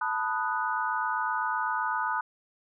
sine chord, B dominant seventh, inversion third, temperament equal, 880 / 987.8 / 1244.5 / 1480 Hz, A5 / B5 / D#6 / F#6, 0 / 0 / 0 / 0 cents, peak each -32 dBFS, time 0.01-2.21 s, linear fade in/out 5 ms, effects none

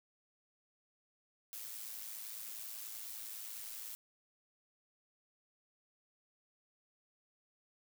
blue noise with amplitude modulation, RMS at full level -44 dBFS, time 1.53-3.95 s, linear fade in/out 0 ms, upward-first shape sine, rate 110 Hz, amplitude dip 50%, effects none

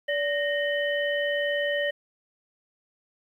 sine tone cluster, 578 / 1858 / 3015 Hz, D5 / A#6 / F#7, -28 / -6 / +32 cents, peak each -26 / -28 / -34 dBFS, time 0.08-1.91 s, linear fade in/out 10 ms, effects 10-bit

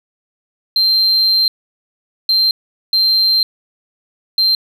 sine tone bursts at uneven times, 4148 Hz, C8, 16 cents flat, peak -8 dBFS, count 4, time 0.76-1.48 / 2.29-2.51 / 2.93-3.43 / 4.38-4.55 s, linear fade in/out 2 ms, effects tanh soft clip ceiling -8 dBFS

